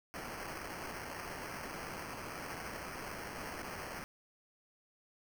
violet noise with sample-and-hold, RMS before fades -44 dBFS, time 0.14-4.04 s, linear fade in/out 0 ms, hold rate 3675 Hz, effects none

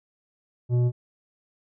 sine tone with tanh clipping, 122.2 Hz, B2, 18 cents flat, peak -20 dBFS, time 0.69-0.92 s, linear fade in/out 50 ms, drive 9 dB, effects none

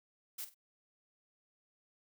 blue noise with echo, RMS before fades -42 dBFS, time 0.38-0.45 s, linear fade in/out 10 ms, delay 48 ms, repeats 2, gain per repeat -12 dB, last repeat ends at 0.546 s, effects none

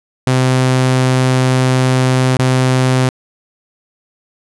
sawtooth tone with dropouts, 129 Hz, C3, 24 cents flat, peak -6 dBFS, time 0.27-3.09 s, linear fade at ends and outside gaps 2 ms, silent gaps 2.369-2.391 s, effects resampled to 24000 Hz

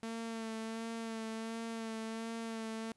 sawtooth tone with vibrato, 225.3 Hz, A3, 41 cents sharp, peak -35 dBFS, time 0.03-2.92 s, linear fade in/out 0 ms, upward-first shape sine, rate 1.4 Hz, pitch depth 24 cents each way, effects pink hiss -75 dBFS RMS until 2.96 s + resampled to 24000 Hz

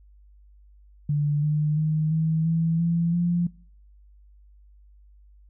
sine tone with pitch steps, 146.83 / 150.96 / 155.2 / 159.57 / 164.05 / 168.66 / 173.41 Hz, D3 / D3 / D#3 / D#3 / E3 / E3 / F3, 0 / +48 / -4 / +44 / -8 / +40 / -12 cents, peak -20 dBFS, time 1.09-3.47 s, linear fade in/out 5 ms, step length 340 ms, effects noise-tail reverb RT60 0.5 s tail -23 dB re dry + added 50 Hz sine -50 dBFS peak until 5.49 s

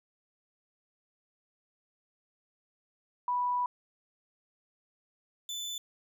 sine / 30% pulse tone pair in turn, 984 / 3507 Hz, B5 / A7, -7 / -6 cents, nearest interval octave + minor seventh, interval 2201 cents, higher second, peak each -27 / -33 dBFS, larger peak first, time 3.28-3.66 / 5.49-5.78 s, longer first, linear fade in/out 2 ms, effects none

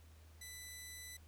10% pulse tone, 1992 Hz, B6, 14 cents sharp, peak -40 dBFS, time 0.41-1.17 s, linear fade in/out 5 ms, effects added 79 Hz sine -58 dBFS peak until 1.27 s + pink hiss -68 dBFS RMS until 1.27 s

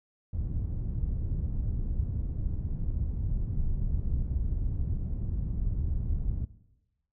pink low-pass noise, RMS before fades -30 dBFS, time 0.33-6.45 s, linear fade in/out 5 ms, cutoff 110 Hz, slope 12 dB/octave, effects noise-tail reverb RT60 1.0 s tail -18 dB re dry

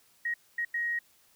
sine tone bursts at uneven times, 1885 Hz, A#6, 19 cents sharp, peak -28 dBFS, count 3, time 0.25-0.34 / 0.58-0.65 / 0.74-0.99 s, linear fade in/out 5 ms, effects white hiss -64 dBFS RMS until 1.35 s

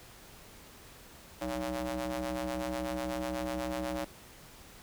sawtooth ring-modulated tone, 126.3 Hz, B2, 39 cents sharp, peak -26 dBFS, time 1.41-4.05 s, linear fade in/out 10 ms, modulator 438 Hz, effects pink hiss -53 dBFS RMS until 4.82 s

